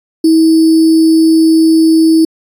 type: tone with sample-and-hold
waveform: sine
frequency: 321.6 Hz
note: E4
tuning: 43 cents flat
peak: -4 dBFS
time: 0.24-2.25 s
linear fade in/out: 5 ms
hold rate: 4900 Hz
effects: resampled to 32000 Hz